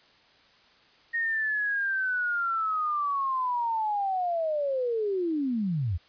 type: linear sweep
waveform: sine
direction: down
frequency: 1864.7 to 75.5 Hz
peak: -25 dBFS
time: 1.13-5.98 s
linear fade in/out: 20 ms
effects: white hiss -59 dBFS RMS until 6.08 s + resampled to 11025 Hz